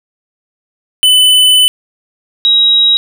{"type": "tone pair in turn", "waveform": ["square", "sine"], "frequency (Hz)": [3008, 3825], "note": ["F#7", "A#7"], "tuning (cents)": [28, 44], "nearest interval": "major third", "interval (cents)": 416, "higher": "second", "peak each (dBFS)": -5, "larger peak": "neither", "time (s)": [[1.03, 1.68], [2.45, 2.97]], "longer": "first", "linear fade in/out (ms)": 0, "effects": []}